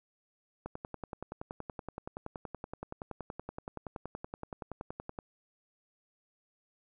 click train, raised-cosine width 1 ms, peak -25 dBFS, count 49, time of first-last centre 0.66-5.188 s, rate 10.6 Hz, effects none

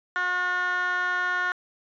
15% pulse tone with band-pass filter, 360.9 Hz, F#4, 43 cents flat, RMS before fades -26 dBFS, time 0.16-1.52 s, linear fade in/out 0 ms, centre 1600 Hz, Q 4.7, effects resampled to 16000 Hz

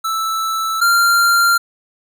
square tone pair in turn, 1318.5 / 1386.4 Hz, E6 / F6, 0 / -13 cents, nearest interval minor second, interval 87 cents, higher second, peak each -18 / -11 dBFS, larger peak second, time 0.04-0.81 / 0.81-1.58 s, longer neither, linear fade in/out 10 ms, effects none

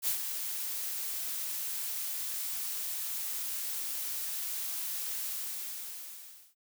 blue noise with ADSR envelope, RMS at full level -29 dBFS, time 0.02-6.55 s, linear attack 52 ms, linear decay 100 ms, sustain -7 dB, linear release 1300 ms, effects none

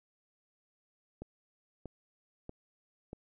click train, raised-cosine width 2 ms, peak -29 dBFS, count 4, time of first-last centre 1.22-3.131 s, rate 1.57 Hz, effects none

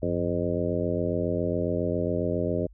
harmonic tone with a mistuned harmonic, 87.31 Hz, F2, in tune, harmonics 1 / 2 / 3 / 4 / 5 / 6 / 7, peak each -32 / -32 / -32 / -32 / -32 / -32 / -32 dBFS, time 0.02-2.67 s, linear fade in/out 10 ms, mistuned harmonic 1, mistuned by +150 cents, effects added 50 Hz sine -48 dBFS peak until 2.73 s

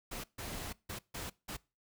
pink noise bursts at uneven times, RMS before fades -42 dBFS, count 5, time 0.11-0.24 / 0.38-0.73 / 0.89-0.99 / 1.14-1.3 / 1.48-1.57 s, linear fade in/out 10 ms, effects noise-tail reverb RT60 0.3 s tail -23 dB re dry

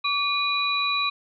sine tone cluster, 1147 / 2449 / 3927 Hz, D6 / D#7 / B7, -41 / -28 / -11 cents, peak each -26 dBFS, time 0.04-1.1 s, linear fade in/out 10 ms, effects none

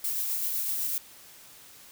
violet noise with tremolo, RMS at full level -29 dBFS, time 0.04-0.98 s, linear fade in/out 2 ms, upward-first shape sine, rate 7.9 Hz, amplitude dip 25%, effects white hiss -51 dBFS RMS until 1.91 s

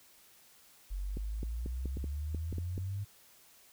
sine exponential sweep, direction up, 45.16 to 102.3 Hz, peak -34 dBFS, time 0.9-3.05 s, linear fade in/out 20 ms
clicks, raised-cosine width 3 ms, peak -27 dBFS, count 10, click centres 1.171 / 1.431 / 1.661 / 1.857 / 1.971 / 2.042 / 2.347 / 2.527 / 2.583 / 2.779 s
effects white hiss -61 dBFS RMS until 3.72 s

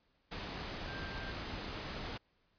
sine tone in noise, 1581 Hz, G6, 14 cents sharp, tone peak -47 dBFS, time 0.88-1.32 s, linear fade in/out 10 ms, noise pink, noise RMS -42 dBFS, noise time 0.31-2.18 s, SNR -8 dB, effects pink hiss -75 dBFS RMS until 2.58 s + resampled to 11025 Hz

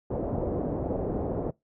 white low-pass noise, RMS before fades -30 dBFS, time 0.1-1.51 s, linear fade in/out 10 ms, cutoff 590 Hz, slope 24 dB/octave, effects noise-tail reverb RT60 0.2 s tail -24 dB re dry

